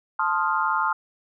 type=chord; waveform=sine; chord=F dominant seventh; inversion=first; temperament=equal; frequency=880 / 1046.5 / 1244.5 / 1396.9 Hz; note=A5 / C6 / Eb6 / F6; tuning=0 / 0 / 0 / 0 cents; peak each=-26 dBFS; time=0.19-0.93 s; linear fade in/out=5 ms; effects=none